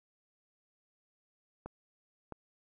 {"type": "clicks", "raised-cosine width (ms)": 1, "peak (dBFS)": -28, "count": 2, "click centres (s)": [1.66, 2.323], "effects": []}